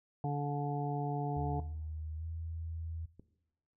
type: harmonic tone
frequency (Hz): 144.2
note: D3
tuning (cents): -31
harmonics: 1 / 2 / 3 / 5 / 6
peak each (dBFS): -33 / -41 / -43 / -39 / -45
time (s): 0.24-1.6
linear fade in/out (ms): 2
type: tone with pitch glide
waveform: sine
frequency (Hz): 78.2 to 81.85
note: D#2 to E2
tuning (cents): +9 to -12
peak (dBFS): -38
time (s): 1.36-3.06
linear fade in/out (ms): 10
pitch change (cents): +79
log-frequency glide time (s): 2.17-2.24
type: click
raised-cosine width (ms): 3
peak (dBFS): -39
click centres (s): 3.196
effects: noise-tail reverb RT60 0.9 s tail -17 dB re dry